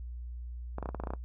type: clicks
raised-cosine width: 1 ms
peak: -22 dBFS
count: 10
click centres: 0.784 / 0.827 / 0.858 / 0.89 / 0.947 / 1 / 1.037 / 1.072 / 1.105 / 1.136 s
effects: noise-tail reverb RT60 0.1 s tail -18 dB re dry + added 60 Hz sine -38 dBFS peak until 1.24 s